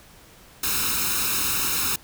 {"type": "noise with comb filter", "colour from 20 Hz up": "white", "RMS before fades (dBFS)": -24, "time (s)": [0.63, 1.96], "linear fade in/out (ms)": 5, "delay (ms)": 0.76, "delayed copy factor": 0.75, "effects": ["pink hiss -50 dBFS RMS until 2.03 s"]}